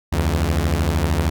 sawtooth beating tone pair, 72 / 85 Hz, D2 / F2, -34 / -46 cents, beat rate 13 Hz, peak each -16 dBFS, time 0.12-1.3 s, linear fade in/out 10 ms, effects none

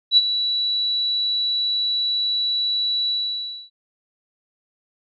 sine tone with ADSR envelope, 3934 Hz, B7, 7 cents flat, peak -8 dBFS, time 0.11-3.7 s, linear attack 62 ms, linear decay 32 ms, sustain -11 dB, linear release 610 ms, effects none

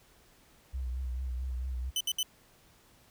sine tone with vibrato, 63.4 Hz, B1, 46 cents sharp, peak -32 dBFS, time 0.73-1.91 s, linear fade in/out 20 ms, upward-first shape triangle, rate 4.5 Hz, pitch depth 66 cents each way
sawtooth tone bursts, 3024 Hz, F#7, 37 cents sharp, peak -25 dBFS, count 3, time 1.96-2.23 s, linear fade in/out 2 ms, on 46 ms, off 66 ms
effects pink hiss -62 dBFS RMS until 3.1 s

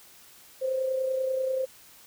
sine tone with amplitude modulation, 523.3 Hz, C5, in tune, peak -23 dBFS, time 0.61-1.66 s, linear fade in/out 20 ms, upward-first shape sine, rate 30.3 Hz, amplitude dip 45%, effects white hiss -53 dBFS RMS until 2.06 s

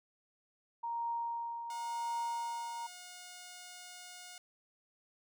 sine tone with tremolo, 934 Hz, A#5, 3 cents sharp, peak -33 dBFS, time 0.83-2.87 s, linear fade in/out 10 ms, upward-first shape triangle, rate 0.92 Hz, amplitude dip 55%
5% pulse tone, 720 Hz, F#5, 47 cents flat, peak -37 dBFS, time 1.7-4.38 s, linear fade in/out 2 ms
effects none

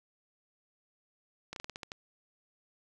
slowing click train, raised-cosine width 0.2 ms, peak -23 dBFS, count 8, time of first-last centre 1.53-1.919 s, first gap 32 ms, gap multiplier 1.18, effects none

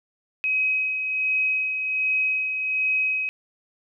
sine tone with tremolo, 2536 Hz, D#7, 32 cents sharp, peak -19 dBFS, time 0.44-3.29 s, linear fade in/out 0 ms, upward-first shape sine, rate 1.3 Hz, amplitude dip 45%, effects none

